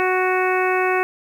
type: harmonic tone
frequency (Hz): 370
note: F#4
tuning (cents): 0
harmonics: 1 / 2 / 3 / 4 / 5 / 6 / 7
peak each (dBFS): -20 / -23 / -25 / -26 / -27 / -28 / -28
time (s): 0-1.03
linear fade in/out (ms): 0
effects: 8-bit